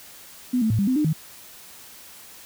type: tone with pitch steps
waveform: sine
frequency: 249.6 / 220.5 / 110.1 / 199.2 / 257.3 / 302.4 / 157.4 Hz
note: B3 / A3 / A2 / G3 / C4 / D#4 / D#3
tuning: +19 / +4 / +2 / +28 / -29 / -49 / +20 cents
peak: -18 dBFS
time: 0.53-1.132 s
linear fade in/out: 10 ms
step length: 86 ms
effects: white hiss -45 dBFS RMS until 2.45 s